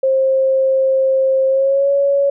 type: tone with pitch glide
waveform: sine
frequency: 531 to 559.7 Hz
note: C5 to C#5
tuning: +25 to +17 cents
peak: -11 dBFS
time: 0.03-2.3 s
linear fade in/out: 5 ms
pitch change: +92 cents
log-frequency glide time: 1.48-1.9 s
effects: none